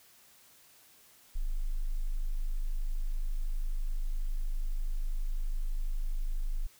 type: tone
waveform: sine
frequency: 26.04 Hz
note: G#0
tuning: 6 cents sharp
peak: -28 dBFS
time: 1.35-6.67 s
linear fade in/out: 10 ms
effects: white hiss -60 dBFS RMS until 6.79 s